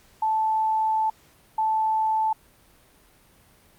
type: tone bursts at uneven times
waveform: sine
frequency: 876 Hz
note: A5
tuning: 8 cents flat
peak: -20 dBFS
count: 2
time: 0.22-1.1 / 1.58-2.33 s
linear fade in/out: 5 ms
effects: pink hiss -57 dBFS RMS until 3.78 s + Opus 48 kbps